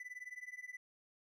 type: tone with tremolo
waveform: triangle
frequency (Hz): 1993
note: B6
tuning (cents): +15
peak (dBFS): -40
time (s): 0-0.77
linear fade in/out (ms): 2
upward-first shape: triangle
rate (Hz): 19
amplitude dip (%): 100
effects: none